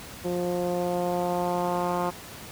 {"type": "tone with low-pass filter sweep", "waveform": "10% pulse", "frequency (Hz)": 176.9, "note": "F3", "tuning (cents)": 23, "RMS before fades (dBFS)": -27, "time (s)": [0.24, 2.11], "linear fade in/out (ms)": 20, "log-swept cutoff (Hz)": [440, 1200], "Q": 1.7, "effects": ["pink hiss -42 dBFS RMS until 2.51 s", "high-pass 60 Hz 12 dB/octave"]}